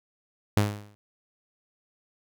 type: tone with exponential decay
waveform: sawtooth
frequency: 103.5 Hz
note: G#2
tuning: 5 cents flat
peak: -13 dBFS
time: 0.57-0.95 s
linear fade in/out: 0 ms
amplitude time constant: 81 ms
effects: none